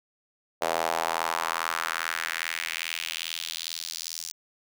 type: tone with high-pass filter sweep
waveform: square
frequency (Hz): 41.2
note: E1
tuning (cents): 0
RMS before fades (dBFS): -31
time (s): 0.61-4.32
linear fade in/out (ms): 10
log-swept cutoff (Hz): 620 to 5800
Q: 2.2
effects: none